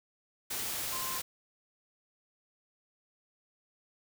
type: tone in noise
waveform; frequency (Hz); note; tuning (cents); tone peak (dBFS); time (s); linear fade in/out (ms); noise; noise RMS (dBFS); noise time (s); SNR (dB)
sine; 1046.5; C6; 0; -40; 0.92-1.19; 10; white; -36; 0.5-1.22; -7
effects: none